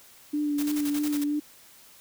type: tone with vibrato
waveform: sine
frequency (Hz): 293.7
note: D4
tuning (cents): 0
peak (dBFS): -24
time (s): 0.33-1.4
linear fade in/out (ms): 10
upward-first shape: triangle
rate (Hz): 3.1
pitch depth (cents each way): 29
type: noise with tremolo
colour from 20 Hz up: white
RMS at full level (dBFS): -36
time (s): 0.58-1.24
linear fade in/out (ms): 5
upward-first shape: square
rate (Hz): 11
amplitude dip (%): 65
effects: white hiss -53 dBFS RMS until 2 s